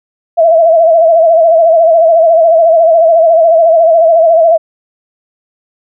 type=tone with vibrato; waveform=sine; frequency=659.3 Hz; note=E5; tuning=in tune; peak=-3 dBFS; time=0.37-4.58 s; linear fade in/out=20 ms; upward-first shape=sine; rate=14 Hz; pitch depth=69 cents each way; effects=none